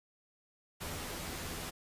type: noise with comb filter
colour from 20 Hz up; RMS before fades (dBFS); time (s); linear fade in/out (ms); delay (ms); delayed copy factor
pink; -41; 0.8-1.71; 20; 12; +0.55
effects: resampled to 32000 Hz